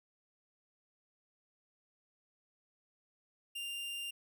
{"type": "tone", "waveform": "45% pulse", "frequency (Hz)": 2794, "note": "F7", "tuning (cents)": 0, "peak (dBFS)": -39, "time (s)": [3.55, 4.11], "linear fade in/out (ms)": 10, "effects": []}